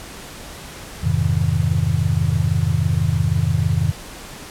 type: chord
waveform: sine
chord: F minor seventh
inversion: none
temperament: just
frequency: 87.31 / 104.77 / 130.96 / 157.15 Hz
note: F2 / Ab2 / C3 / Eb3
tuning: 0 / +16 / +2 / +18 cents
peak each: -21 dBFS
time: 1.03-3.92 s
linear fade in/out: 10 ms
effects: pink hiss -36 dBFS RMS until 4.5 s + low-pass 12000 Hz 12 dB/octave